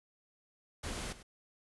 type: noise with echo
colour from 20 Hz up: pink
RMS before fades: -40 dBFS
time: 0.83-1.13 s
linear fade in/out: 10 ms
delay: 100 ms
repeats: 1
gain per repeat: -14 dB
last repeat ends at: 1.23 s
effects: resampled to 24000 Hz